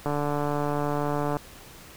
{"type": "click train", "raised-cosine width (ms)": 1, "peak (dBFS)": -14, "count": 192, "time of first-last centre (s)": [0.06, 1.368], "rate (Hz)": 146, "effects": ["pink hiss -47 dBFS RMS until 1.96 s"]}